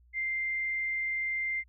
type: tone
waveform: sine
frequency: 2093 Hz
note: C7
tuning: in tune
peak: -29 dBFS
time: 0.13-1.64 s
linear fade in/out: 50 ms
effects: added 60 Hz sine -58 dBFS peak until 1.68 s